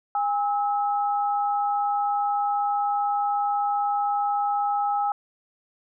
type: tone pair together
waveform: sine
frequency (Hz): 816 / 1293.5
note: G#5 / E6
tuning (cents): -31 / -33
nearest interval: minor sixth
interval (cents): 798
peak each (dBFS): -22 / -29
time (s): 0.15-5.12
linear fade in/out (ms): 2
effects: none